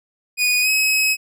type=tone with pitch glide; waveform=sawtooth; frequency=2471 to 2555 Hz; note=D#7 to D#7; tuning=-13 to +45 cents; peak=-12 dBFS; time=0.37-1.17 s; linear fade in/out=50 ms; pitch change=+58 cents; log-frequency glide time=0.61-0.69 s; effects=none

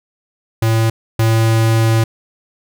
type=tone pair in turn; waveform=square; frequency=112.6 / 112.6 Hz; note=A2 / A2; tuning=+40 / +40 cents; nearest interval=unison; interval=0 cents; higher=neither; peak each=-12 / -11 dBFS; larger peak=second; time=0.62-0.9 / 1.19-2.04 s; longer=second; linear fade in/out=5 ms; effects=none

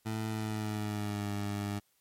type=tone with pitch glide; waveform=20% pulse; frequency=110 to 102.04 Hz; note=A2 to G#2; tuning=0 to -30 cents; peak=-28 dBFS; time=0.05-1.8 s; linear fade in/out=20 ms; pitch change=-130 cents; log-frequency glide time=0.29-1.29 s; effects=white hiss -72 dBFS RMS until 2 s + MP3 64 kbps

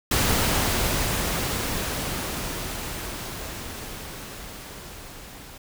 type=noise with level ramp; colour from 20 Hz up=pink; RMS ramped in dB=-21 to -43 dBFS; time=0.11-5.58 s; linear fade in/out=5 ms; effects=none

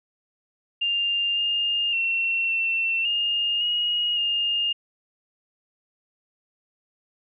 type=tone with pitch steps; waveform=sine; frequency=2800 / 2821 / 2715 / 2696 / 2831 / 2884 / 2827 Hz; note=F7 / F7 / F7 / E7 / F7 / F#7 / F7; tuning=+4 / +17 / -50 / +38 / +23 / -45 / +20 cents; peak=-21 dBFS; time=0.81-4.73 s; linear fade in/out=10 ms; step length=560 ms; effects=none

